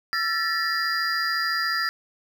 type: tone cluster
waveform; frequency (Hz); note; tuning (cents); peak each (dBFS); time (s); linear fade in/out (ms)
triangle; 1345 / 1760 / 1914 / 4844; E6 / A6 / A#6 / D#8; +34 / 0 / +45 / -47; -26 / -25 / -30 / -27; 0.13-1.89; 0
effects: none